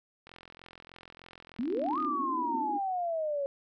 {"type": "click train", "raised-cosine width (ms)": 0.3, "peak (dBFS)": -33, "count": 78, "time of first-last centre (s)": [0.27, 2.048], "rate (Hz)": 43.3}
{"type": "exponential two-way sweep", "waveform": "sine", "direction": "up then down", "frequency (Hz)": [219.9, 1250, 549], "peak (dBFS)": -29, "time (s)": [1.59, 3.46], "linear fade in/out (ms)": 0, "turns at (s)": 1.99}
{"type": "band-pass noise", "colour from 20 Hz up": "pink", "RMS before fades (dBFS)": -37, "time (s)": [1.64, 2.8], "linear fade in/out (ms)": 50, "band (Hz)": [250, 350], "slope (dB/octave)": 96}
{"effects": []}